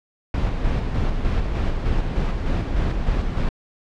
brown noise with tremolo, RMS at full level -20 dBFS, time 0.34-3.49 s, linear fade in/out 2 ms, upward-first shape square, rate 3.3 Hz, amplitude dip 35%, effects low-pass 4000 Hz 12 dB/octave

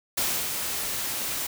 white noise with ADSR envelope, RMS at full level -25 dBFS, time 0.17-1.47 s, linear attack 9 ms, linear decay 300 ms, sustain -5 dB, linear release 7 ms, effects none

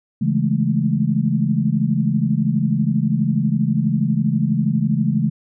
sine chord, A major seventh, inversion first, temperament equal, 138.59 / 164.81 / 207.7 / 220 Hz, C#3 / E3 / G#3 / A3, 0 / 0 / 0 / 0 cents, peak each -21 dBFS, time 0.21-5.3 s, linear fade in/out 10 ms, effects none

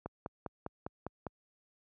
click train, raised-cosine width 1 ms, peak -24 dBFS, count 7, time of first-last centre 0.06-1.267 s, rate 4.97 Hz, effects high-pass 60 Hz 12 dB/octave

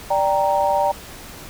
sine chord, G minor, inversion second, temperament equal, 587.3 / 784 / 932.3 Hz, D5 / G5 / Bb5, 0 / 0 / 0 cents, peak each -20 dBFS, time 0.1-0.92 s, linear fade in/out 10 ms, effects pink hiss -38 dBFS RMS until 1.49 s

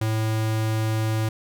square tone, 110 Hz, A2, in tune, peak -22 dBFS, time 0.01-1.29 s, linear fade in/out 5 ms, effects none

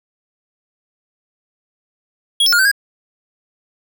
square tone with pitch steps, 3316 / 5290 / 1424 / 1538 / 1634 Hz, G#7 / E8 / F6 / G6 / G#6, -3 / +5 / +33 / -33 / -29 cents, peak -11 dBFS, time 2.4-2.715 s, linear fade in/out 5 ms, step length 63 ms, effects none

